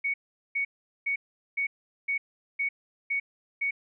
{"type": "tone bursts", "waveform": "sine", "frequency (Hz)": 2230, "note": "C#7", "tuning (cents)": 10, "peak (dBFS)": -25, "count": 8, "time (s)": [0.04, 3.71], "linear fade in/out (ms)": 10, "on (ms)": 100, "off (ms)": 410, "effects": []}